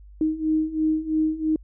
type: beating tone pair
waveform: sine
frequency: 311.1 / 314.1 Hz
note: D#4 / D#4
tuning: 0 / +16 cents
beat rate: 3 Hz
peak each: -25 / -22 dBFS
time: 0.21-1.56 s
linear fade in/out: 2 ms
effects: added 50 Hz sine -43 dBFS peak until 1.63 s